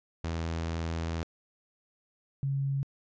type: tone pair in turn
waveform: sawtooth / sine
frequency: 82.41 / 137.6 Hz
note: E2 / C#3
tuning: 0 / -12 cents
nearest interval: major sixth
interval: 888 cents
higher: second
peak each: -27 dBFS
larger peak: neither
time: 0.24-1.23 / 2.43-2.83 s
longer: first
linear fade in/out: 0 ms
effects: resampled to 16000 Hz